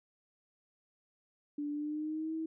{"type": "tone with pitch glide", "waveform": "sine", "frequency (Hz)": [292.5, 320.8], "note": ["D4", "E4"], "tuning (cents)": [-7, -47], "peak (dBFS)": -34, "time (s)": [1.58, 2.46], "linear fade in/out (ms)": 5, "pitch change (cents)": 160, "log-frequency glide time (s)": [1.71, 2.34], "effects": []}